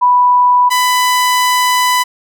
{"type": "tone pair in turn", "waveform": ["sine", "sawtooth"], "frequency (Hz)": [987, 997.3], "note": ["B5", "B5"], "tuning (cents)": [-1, 17], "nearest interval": "unison", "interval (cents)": 18, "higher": "second", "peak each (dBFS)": -6, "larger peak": "neither", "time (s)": [[0.01, 0.7], [0.7, 2.04]], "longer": "second", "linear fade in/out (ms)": 20, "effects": []}